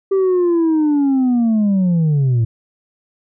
sine linear sweep, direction down, 392 to 110 Hz, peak -9 dBFS, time 0.11-2.45 s, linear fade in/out 10 ms, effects tanh soft clip ceiling -11 dBFS

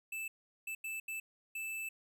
square tone bursts at uneven times, 2637 Hz, E7, in tune, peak -39 dBFS, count 5, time 0.12-0.28 / 0.67-0.75 / 0.84-1 / 1.08-1.2 / 1.55-1.89 s, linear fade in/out 5 ms, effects none

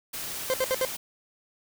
white noise, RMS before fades -35 dBFS, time 0.13-0.97 s, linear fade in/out 10 ms
40% pulse tone bursts, 520 Hz, C5, 11 cents flat, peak -22 dBFS, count 4, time 0.5-0.85 s, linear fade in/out 0 ms, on 38 ms, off 66 ms
effects none

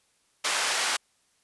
pink band-pass noise, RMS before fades -27 dBFS, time 0.44-0.97 s, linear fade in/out 10 ms, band 970 to 9600 Hz, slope 12 dB/octave, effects white hiss -68 dBFS RMS until 1.43 s + resampled to 24000 Hz

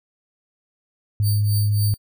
sine tone, 104.1 Hz, G#2, 5 cents sharp, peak -16 dBFS, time 1.2-1.94 s, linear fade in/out 0 ms
5% pulse tone with tremolo, 4600 Hz, D8, 37 cents flat, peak -18 dBFS, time 1.22-1.98 s, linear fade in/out 50 ms, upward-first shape triangle, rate 3.6 Hz, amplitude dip 95%
effects none

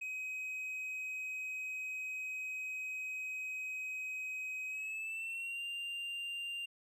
triangle tone with pitch glide, 2528 to 2789 Hz, D#7 to F7, +27 to -3 cents, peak -37 dBFS, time 0.01-6.66 s, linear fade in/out 10 ms, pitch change +170 cents, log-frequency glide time 4.68-5.63 s, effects none

